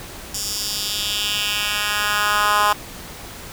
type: tone with high-pass filter sweep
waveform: 10% pulse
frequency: 207.7 Hz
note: G#3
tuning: in tune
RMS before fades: -21 dBFS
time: 0.34-2.73 s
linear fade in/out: 5 ms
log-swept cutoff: 6100 to 1000 Hz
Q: 2.1
effects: pink hiss -36 dBFS RMS until 3.52 s